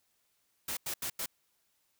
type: noise bursts at uneven times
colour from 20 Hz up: white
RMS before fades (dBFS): -36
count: 4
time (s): 0.68-0.77 / 0.86-0.94 / 1.02-1.1 / 1.19-1.26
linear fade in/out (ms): 5
effects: white hiss -75 dBFS RMS until 1.99 s